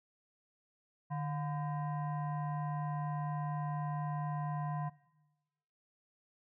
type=tone with frequency modulation; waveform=sine; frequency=150.7 Hz; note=D3; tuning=45 cents sharp; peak=-34 dBFS; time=1.1-4.9 s; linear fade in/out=20 ms; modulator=864 Hz; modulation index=0.73; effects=noise-tail reverb RT60 1.0 s tail -19 dB re dry